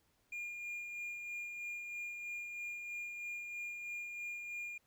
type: tone with tremolo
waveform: triangle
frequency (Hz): 2416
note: D7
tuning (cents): +48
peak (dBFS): -38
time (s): 0.32-4.78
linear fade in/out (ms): 5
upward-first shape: sine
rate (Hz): 3.1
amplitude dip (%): 35
effects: pink hiss -75 dBFS RMS until 4.86 s